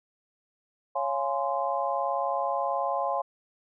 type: chord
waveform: sine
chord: Db major seventh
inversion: none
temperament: just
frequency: 554.4 / 693 / 831.5 / 1039.4 Hz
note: Db5 / F5 / Ab5 / C6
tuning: 0 / -14 / +2 / -12 cents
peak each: -31 dBFS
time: 0.95-3.22 s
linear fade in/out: 10 ms
effects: none

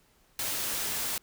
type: noise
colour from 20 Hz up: white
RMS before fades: -32 dBFS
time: 0.39-1.18 s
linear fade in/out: 2 ms
effects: pink hiss -65 dBFS RMS until 1.22 s

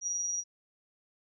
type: tone with amplitude modulation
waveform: sine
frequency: 5760 Hz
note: F#8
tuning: 47 cents flat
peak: -29 dBFS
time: 0.01-0.44 s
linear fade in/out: 50 ms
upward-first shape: sine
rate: 21.7 Hz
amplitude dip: 30%
effects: none

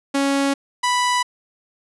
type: tone pair in turn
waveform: sawtooth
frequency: 277.2 / 987.8 Hz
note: C#4 / B5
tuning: 0 / 0 cents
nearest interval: octave + minor seventh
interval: 2200 cents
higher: second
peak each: -13 dBFS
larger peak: neither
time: 0.14-0.54 / 0.83-1.23 s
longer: neither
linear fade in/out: 10 ms
effects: resampled to 24000 Hz

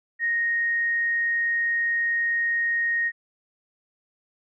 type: tone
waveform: sine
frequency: 1864.7 Hz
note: A#6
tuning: in tune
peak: -21 dBFS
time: 0.19-3.12 s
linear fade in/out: 50 ms
effects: none

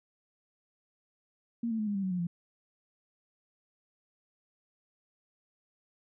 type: tone with pitch steps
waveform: sine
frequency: 233.1 / 223.2 / 213.8 / 204.7 / 196.01 / 187.7 / 179.74 / 172.12 Hz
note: A#3 / A3 / A3 / G#3 / G3 / F#3 / F#3 / F3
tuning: 0 / +25 / -49 / -25 / 0 / +25 / -50 / -25 cents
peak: -29 dBFS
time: 1.63-2.27 s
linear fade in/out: 5 ms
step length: 80 ms
effects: none

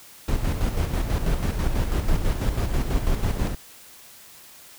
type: noise with tremolo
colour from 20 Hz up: brown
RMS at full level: -21 dBFS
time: 0.28-3.55 s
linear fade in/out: 5 ms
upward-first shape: square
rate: 6.1 Hz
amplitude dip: 50%
effects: white hiss -47 dBFS RMS until 4.78 s

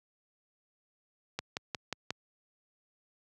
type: click train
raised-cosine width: 0.2 ms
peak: -16 dBFS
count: 5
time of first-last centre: 1.39-2.106 s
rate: 5.59 Hz
effects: high-pass 80 Hz 12 dB/octave

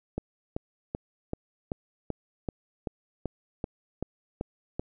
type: click train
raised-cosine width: 2 ms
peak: -17 dBFS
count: 13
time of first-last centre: 0.18-4.795 s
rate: 2.6 Hz
effects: none

